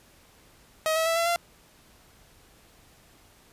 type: tone with pitch steps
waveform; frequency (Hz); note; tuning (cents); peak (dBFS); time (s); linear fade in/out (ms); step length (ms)
sawtooth; 633 / 646.3 / 659.9 / 673.7 / 687.9; D#5 / E5 / E5 / E5 / F5; +30 / -34 / +2 / +38 / -26; -19; 0.86-1.36; 0; 100
effects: pink hiss -57 dBFS RMS until 3.52 s + resampled to 32000 Hz

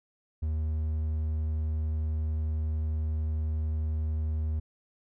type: tone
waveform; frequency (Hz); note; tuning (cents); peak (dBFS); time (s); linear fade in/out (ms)
triangle; 77.78; D#2; 0; -25; 0.42-4.6; 10
effects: none

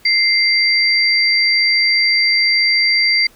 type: tone pair together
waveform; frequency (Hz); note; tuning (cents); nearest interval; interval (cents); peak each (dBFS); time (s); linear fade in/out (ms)
sine; 2093 / 4699; C7 / D8; 0 / 0; octave + major second; 1400; -14; 0.05-3.27; 5
effects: pink hiss -49 dBFS RMS until 3.35 s

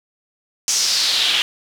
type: noise with band-pass filter sweep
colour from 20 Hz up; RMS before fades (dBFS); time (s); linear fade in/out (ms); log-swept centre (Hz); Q
pink; -18; 0.68-1.42; 0; 6300 to 3000; 3.6
effects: none

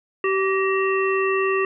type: harmonic tone with a mistuned harmonic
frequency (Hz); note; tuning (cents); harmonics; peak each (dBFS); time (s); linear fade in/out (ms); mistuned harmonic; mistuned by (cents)
385.6; G4; -28; 1 / 3 / 5 / 7; -20 / -25 / -27 / -28; 0.24-1.65; 2; 5; -41
effects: none

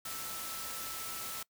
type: tone in noise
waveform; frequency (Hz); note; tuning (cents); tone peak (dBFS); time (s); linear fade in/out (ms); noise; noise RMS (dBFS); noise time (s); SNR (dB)
sine; 1319; E6; +1; -47; 0.05-1.43; 5; white; -41; 0.05-1.43; -9
effects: noise-tail reverb RT60 0.1 s tail -23 dB re dry

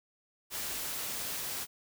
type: noise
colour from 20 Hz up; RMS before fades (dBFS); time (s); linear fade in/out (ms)
white; -37; 0.5-1.67; 50
effects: none

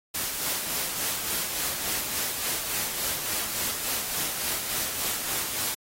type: noise with tremolo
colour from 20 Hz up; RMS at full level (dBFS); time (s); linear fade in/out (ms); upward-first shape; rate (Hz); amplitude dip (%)
white; -28; 0.14-5.75; 10; sine; 3.5; 40
effects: AAC 48 kbps

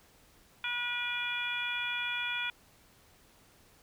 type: harmonic tone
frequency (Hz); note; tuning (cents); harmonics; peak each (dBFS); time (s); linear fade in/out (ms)
483.6; B4; -36; 2 / 3 / 4 / 5 / 6 / 7; -43 / -37 / -45 / -35 / -47 / -38; 0.64-2.5; 2
effects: pink hiss -62 dBFS RMS until 3.82 s

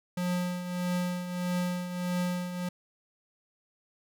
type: tone with tremolo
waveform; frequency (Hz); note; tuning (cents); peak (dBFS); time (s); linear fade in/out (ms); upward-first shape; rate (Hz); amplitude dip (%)
square; 178.8; F3; +41; -27; 0.17-2.69; 5; triangle; 1.6; 65
effects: none

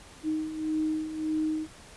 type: beating tone pair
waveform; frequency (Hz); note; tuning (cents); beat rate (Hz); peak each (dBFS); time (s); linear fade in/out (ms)
sine; 310.5 / 312.2; D#4 / D#4; -3 / +6; 1.7; -34 / -28; 0.23-1.68; 50
effects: pink hiss -50 dBFS RMS until 1.96 s + resampled to 24000 Hz

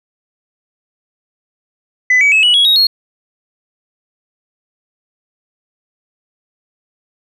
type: tone with pitch steps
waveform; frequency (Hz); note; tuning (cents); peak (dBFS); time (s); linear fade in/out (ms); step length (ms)
sine; 2005 / 2277 / 2585 / 2935 / 3333 / 3785 / 4298; B6 / C#7 / E7 / F#7 / G#7 / A#7 / C8; +26 / +46 / -34 / -15 / +5 / +26 / +46; -5; 2.1-2.87; 5; 110
effects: tanh soft clip ceiling -5 dBFS

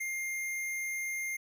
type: tone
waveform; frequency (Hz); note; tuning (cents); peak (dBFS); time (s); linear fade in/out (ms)
square; 2114; C7; +17; -34; 0-1.37; 10
effects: none

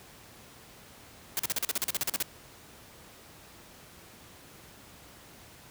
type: noise bursts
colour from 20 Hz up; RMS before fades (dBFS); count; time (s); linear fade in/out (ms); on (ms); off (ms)
white; -29; 14; 1.37-2.225; 0; 23; 41
effects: pink hiss -52 dBFS RMS until 5.7 s + high-pass 60 Hz 12 dB/octave

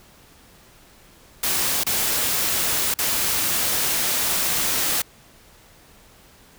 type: noise with dropouts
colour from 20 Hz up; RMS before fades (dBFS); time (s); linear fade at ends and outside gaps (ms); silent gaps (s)
white; -22; 1.43-5.02; 5; 1.836-1.865 / 2.941-2.987
effects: pink hiss -51 dBFS RMS until 6.58 s

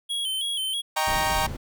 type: tone with vibrato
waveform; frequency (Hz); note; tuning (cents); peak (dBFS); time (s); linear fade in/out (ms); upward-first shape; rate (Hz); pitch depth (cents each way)
square; 3199; G7; +34; -26; 0.09-0.82; 20; square; 3.1; 62
type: chord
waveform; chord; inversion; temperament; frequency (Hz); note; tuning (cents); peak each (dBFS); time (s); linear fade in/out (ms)
sawtooth; Eb dominant seventh; none; equal; 622.3 / 784 / 932.3 / 1108.7; Eb5 / G5 / Bb5 / Db6; 0 / 0 / 0 / 0; -27 / -23 / -22 / -27; 0.96-1.47; 10
type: noise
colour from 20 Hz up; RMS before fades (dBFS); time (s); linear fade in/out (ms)
brown; -32; 1.07-1.57; 10
effects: none

